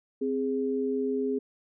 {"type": "tone pair together", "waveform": "sine", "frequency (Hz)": [261.6, 413.5], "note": ["C4", "G#4"], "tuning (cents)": [0, -8], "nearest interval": "minor sixth", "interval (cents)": 792, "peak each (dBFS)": [-29, -28], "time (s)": [0.21, 1.39], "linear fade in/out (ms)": 10, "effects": []}